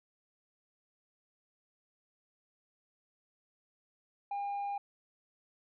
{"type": "tone", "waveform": "sine", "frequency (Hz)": 806, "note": "G5", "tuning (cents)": 48, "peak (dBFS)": -31, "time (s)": [4.31, 4.78], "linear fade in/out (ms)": 5, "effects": ["tanh soft clip ceiling -33 dBFS"]}